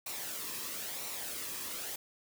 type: noise with flanger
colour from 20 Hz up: white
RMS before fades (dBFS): -40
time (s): 0.06-1.96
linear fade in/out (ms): 5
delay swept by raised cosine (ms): 0.61 to 1.4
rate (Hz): 1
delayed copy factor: -0.5
effects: none